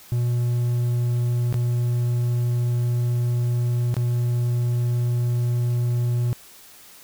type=tone with dropouts; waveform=triangle; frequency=120.8 Hz; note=B2; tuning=38 cents flat; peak=-17 dBFS; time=0.12-6.33 s; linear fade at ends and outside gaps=0 ms; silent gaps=1.526-1.542 / 3.942-3.967 s; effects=white hiss -47 dBFS RMS until 7.03 s